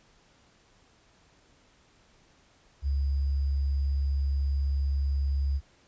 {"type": "tone with sample-and-hold", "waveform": "sine", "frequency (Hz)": 69.3, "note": "C#2", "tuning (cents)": 0, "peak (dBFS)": -24, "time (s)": [2.82, 5.61], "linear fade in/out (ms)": 50, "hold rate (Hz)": 4900, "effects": ["pink hiss -62 dBFS RMS until 5.87 s", "resampled to 16000 Hz"]}